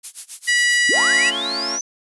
violet noise with tremolo, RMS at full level -25 dBFS, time 0.03-0.85 s, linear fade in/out 20 ms, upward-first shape sine, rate 7.4 Hz, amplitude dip 95%
harmonic tone, 973 Hz, B5, 26 cents flat, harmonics 2 / 3 / 4 / 5 / 6 / 7 / 8 / 9 / 10, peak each -15 / -24 / -31 / -26 / -31 / -32 / -29 / -33 / -34 dBFS, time 0.47-1.31 s, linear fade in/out 20 ms
sine linear sweep, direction up, 225 to 6100 Hz, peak -22 dBFS, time 0.89-1.81 s, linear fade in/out 2 ms
10% pulse chord, A augmented, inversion none, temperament equal, 220 / 277.2 / 349.2 Hz, A3 / C#4 / E#4, 0 / 0 / 0 cents, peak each -25 / -22 / -22 dBFS, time 0.92-1.8 s, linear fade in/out 50 ms
effects resampled to 24000 Hz

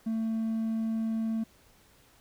triangle tone, 223.4 Hz, A3, 27 cents sharp, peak -25 dBFS, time 0.06-1.44 s, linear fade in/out 10 ms, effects tanh soft clip ceiling -21 dBFS + pink hiss -61 dBFS RMS until 2.2 s

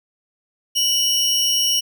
45% pulse tone pair together, 2960 / 5588 Hz, F#7 / F8, 0 / 0 cents, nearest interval major seventh, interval 1100 cents, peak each -19 dBFS, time 0.75-1.81 s, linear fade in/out 20 ms, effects none

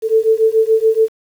sine beating tone pair, 440 / 447 Hz, A4 / A4, 0 / +27 cents, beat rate 7 Hz, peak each -13 dBFS, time 0.02-1.09 s, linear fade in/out 50 ms, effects 7-bit

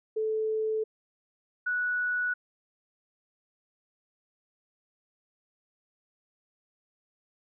sine tone pair in turn, 436.6 / 1472.3 Hz, A4 / F#6, -13 / -9 cents, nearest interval octave + major sixth, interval 2104 cents, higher second, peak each -26 dBFS, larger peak neither, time 0.16-0.84 / 1.66-2.34 s, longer neither, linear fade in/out 10 ms, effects none

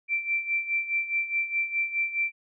sine tone with tremolo, 2346 Hz, D7, 2 cents flat, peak -22 dBFS, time 0.08-2.32 s, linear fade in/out 50 ms, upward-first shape sine, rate 4.8 Hz, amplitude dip 75%, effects none

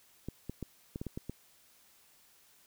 clicks, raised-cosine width 3 ms, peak -25 dBFS, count 8, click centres 0.286 / 0.496 / 0.627 / 0.959 / 1.015 / 1.067 / 1.175 / 1.296 s, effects white hiss -64 dBFS RMS until 2.66 s

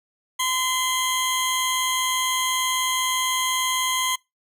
20% pulse tone pair together, 1026 / 3257 Hz, C6 / G#7, -34 / -34 cents, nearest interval octave + minor sixth, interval 2000 cents, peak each -18 / -20 dBFS, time 0.39-4.16 s, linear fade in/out 10 ms, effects noise-tail reverb RT60 0.2 s tail -25 dB re dry

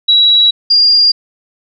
sine tone pair in turn, 3894 / 4808 Hz, B7 / D8, -25 / +40 cents, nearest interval major third, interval 365 cents, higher second, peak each -5 dBFS, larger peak neither, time 0.08-0.51 / 0.7-1.12 s, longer first, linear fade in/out 10 ms, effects none

